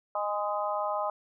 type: harmonic tone with a mistuned harmonic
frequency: 206 Hz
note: G#3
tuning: 14 cents flat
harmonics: 3 / 4 / 5 / 6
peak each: -32 / -33 / -34 / -35 dBFS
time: 0.15-1.1 s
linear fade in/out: 2 ms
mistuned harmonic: 6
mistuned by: +21 cents
effects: none